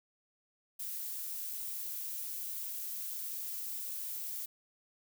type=noise; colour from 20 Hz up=violet; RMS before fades=-40 dBFS; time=0.79-4.46 s; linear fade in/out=10 ms; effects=none